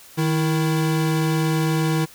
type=tone pair together; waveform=square; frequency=156.4 / 328.2 Hz; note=D#3 / E4; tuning=+9 / -8 cents; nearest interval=octave + minor second; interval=1283 cents; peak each=-20 / -25 dBFS; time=0.17-2.06 s; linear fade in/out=20 ms; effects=white hiss -46 dBFS RMS until 2.14 s